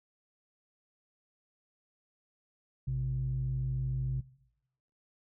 sine tone pair together, 56.68 / 130 Hz, A#1 / C3, -48 / -11 cents, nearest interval octave + major second, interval 1437 cents, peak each -36 / -30 dBFS, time 2.87-4.21 s, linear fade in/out 10 ms, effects noise-tail reverb RT60 0.9 s tail -21 dB re dry + tanh soft clip ceiling -24 dBFS

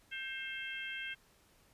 harmonic tone with a mistuned harmonic, 533 Hz, C5, 32 cents sharp, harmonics 3 / 4 / 5 / 6, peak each -43 / -45 / -45 / -46 dBFS, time 0.11-1.15 s, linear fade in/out 20 ms, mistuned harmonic 3, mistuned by -27 cents, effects pink hiss -67 dBFS RMS until 1.73 s + resampled to 32000 Hz

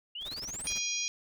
sine exponential sweep, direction up, 2794 to 9956 Hz, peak -37 dBFS, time 0.15-0.7 s, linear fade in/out 5 ms
pink noise with tremolo, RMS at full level -44 dBFS, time 0.2-0.82 s, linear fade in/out 50 ms, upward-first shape sine, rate 18 Hz, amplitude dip 95%
harmonic tone, 815 Hz, G#5, 33 cents flat, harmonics 3 / 4 / 5 / 6 / 7 / 8, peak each -37 / -39 / -41 / -41 / -34 / -40 dBFS, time 0.67-1.08 s, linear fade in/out 0 ms
effects none

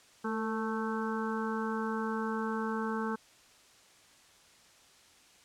harmonic tone with a mistuned harmonic, 220 Hz, A3, in tune, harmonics 1 / 2 / 4 / 5 / 6 / 7, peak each -34 / -37 / -40 / -41 / -42 / -42 dBFS, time 0.24-3.16 s, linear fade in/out 10 ms, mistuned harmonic 2, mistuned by +32 cents, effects white hiss -60 dBFS RMS until 5.44 s + low-pass 8000 Hz 12 dB/octave

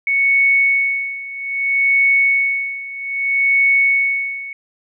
sine tone with tremolo, 2217 Hz, C#7, in tune, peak -10 dBFS, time 0.07-4.53 s, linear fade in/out 2 ms, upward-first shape sine, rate 0.62 Hz, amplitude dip 85%, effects none

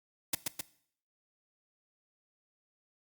white noise with echo, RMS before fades -29 dBFS, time 0.33-0.35 s, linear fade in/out 5 ms, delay 130 ms, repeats 2, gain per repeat -3 dB, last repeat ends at 0.61 s, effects noise-tail reverb RT60 0.6 s tail -18 dB re dry + Opus 48 kbps

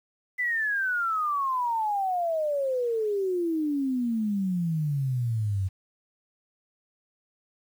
sine exponential sweep, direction down, 2019 to 92.5 Hz, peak -24 dBFS, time 0.38-5.69 s, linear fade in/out 20 ms, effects 9-bit

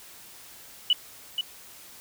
sine tone with echo, 2960 Hz, F#7, in tune, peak -17 dBFS, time 0.9-0.93 s, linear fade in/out 2 ms, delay 480 ms, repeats 1, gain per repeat -7 dB, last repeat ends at 1.41 s, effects white hiss -48 dBFS RMS until 2 s

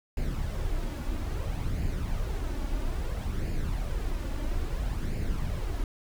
brown noise with flanger, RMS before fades -30 dBFS, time 0.17-5.84 s, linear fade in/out 2 ms, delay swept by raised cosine 0.42 to 3.52 ms, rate 0.6 Hz, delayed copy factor +0.5, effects none

